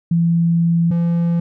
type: tone pair in turn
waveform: sine / triangle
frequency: 168.4 / 170.06 Hz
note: E3 / F3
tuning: +37 / -46 cents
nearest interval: unison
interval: 17 cents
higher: second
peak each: -12 / -12 dBFS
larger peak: neither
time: 0.11-0.91 / 0.91-1.4 s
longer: first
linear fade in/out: 5 ms
effects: none